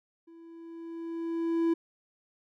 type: tone with level ramp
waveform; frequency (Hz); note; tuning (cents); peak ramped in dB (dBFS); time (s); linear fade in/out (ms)
triangle; 332.3; E4; +14; -48 to -20; 0.27-1.74; 10
effects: none